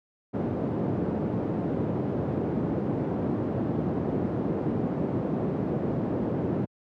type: band-pass noise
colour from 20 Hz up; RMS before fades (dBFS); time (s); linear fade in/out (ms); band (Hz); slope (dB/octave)
pink; -28; 0.33-6.66; 20; 140 to 420; 12
effects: high-pass 80 Hz 12 dB/octave